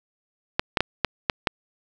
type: clicks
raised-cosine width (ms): 0.3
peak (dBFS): -3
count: 6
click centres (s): 0.595 / 0.772 / 0.806 / 1.047 / 1.298 / 1.472
effects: none